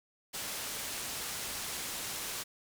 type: low-pass noise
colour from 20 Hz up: white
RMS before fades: -39 dBFS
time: 0.33-2.44 s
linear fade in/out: 20 ms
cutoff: 11000 Hz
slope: 12 dB/octave
effects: none